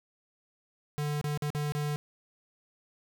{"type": "tone with dropouts", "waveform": "square", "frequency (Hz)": 147.8, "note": "D3", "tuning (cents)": 11, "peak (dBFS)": -30, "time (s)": [0.98, 1.96], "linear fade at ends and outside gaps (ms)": 0, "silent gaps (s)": [[1.213, 1.242], [1.375, 1.422], [1.503, 1.549], [1.721, 1.75]], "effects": []}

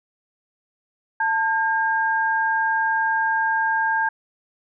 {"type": "tone pair together", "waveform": "sine", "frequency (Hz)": [890, 1609.8], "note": ["A5", "G6"], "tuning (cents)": [20, 46], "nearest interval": "minor seventh", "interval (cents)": 1026, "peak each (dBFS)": -21, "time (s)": [1.2, 4.09], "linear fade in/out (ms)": 5, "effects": []}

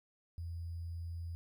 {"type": "tone with sample-and-hold", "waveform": "sine", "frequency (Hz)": 84.4, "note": "E2", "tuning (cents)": 41, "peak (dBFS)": -39, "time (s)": [0.38, 1.35], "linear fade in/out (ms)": 0, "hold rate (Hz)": 4900, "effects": []}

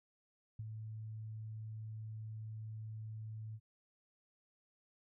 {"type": "tone with ADSR envelope", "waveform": "sine", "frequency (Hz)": 109.4, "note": "A2", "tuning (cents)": -9, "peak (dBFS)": -39, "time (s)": [0.59, 3.6], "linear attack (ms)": 5, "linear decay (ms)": 32, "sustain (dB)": -4, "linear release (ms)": 53, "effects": []}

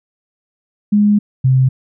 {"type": "tone pair in turn", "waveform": "sine", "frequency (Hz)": [207.2, 130.53], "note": ["G#3", "C3"], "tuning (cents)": [-4, -4], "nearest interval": "minor sixth", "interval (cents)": 800, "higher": "first", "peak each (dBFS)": -8, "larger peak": "neither", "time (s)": [[0.92, 1.19], [1.44, 1.69]], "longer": "first", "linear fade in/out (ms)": 10, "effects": []}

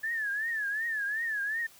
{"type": "tone with vibrato", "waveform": "sine", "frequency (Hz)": 1735, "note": "A6", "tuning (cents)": -25, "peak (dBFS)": -29, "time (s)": [0.03, 1.67], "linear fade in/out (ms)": 10, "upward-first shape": "triangle", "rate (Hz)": 2.7, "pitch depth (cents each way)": 150, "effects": ["white hiss -56 dBFS RMS until 1.79 s"]}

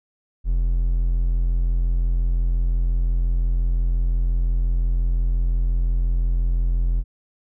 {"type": "tone", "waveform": "triangle", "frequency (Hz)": 42.86, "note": "F1", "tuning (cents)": -32, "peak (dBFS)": -15, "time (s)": [0.44, 7.04], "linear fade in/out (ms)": 50, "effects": []}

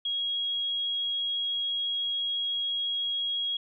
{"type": "tone", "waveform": "sine", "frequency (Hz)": 3298, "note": "G#7", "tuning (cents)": -13, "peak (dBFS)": -27, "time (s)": [0.05, 3.57], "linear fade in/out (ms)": 5, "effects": []}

